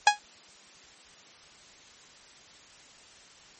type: tone with exponential decay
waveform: sawtooth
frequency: 830.6 Hz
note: G#5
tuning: in tune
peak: -8 dBFS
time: 0.07-0.19 s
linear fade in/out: 2 ms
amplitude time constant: 24 ms
effects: white hiss -53 dBFS RMS until 3.59 s + MP3 32 kbps